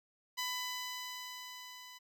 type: tone with level ramp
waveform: 10% pulse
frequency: 999 Hz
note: B5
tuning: 20 cents sharp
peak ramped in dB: -26 to -42 dBFS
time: 0.37-1.99 s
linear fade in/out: 20 ms
effects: none